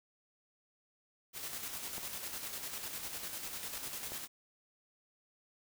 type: noise with tremolo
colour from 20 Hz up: white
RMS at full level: -41 dBFS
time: 1.33-4.28 s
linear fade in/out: 50 ms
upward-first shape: square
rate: 10 Hz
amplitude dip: 40%
type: clicks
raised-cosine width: 1 ms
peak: -31 dBFS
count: 2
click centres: 1.981 / 4.12 s
effects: none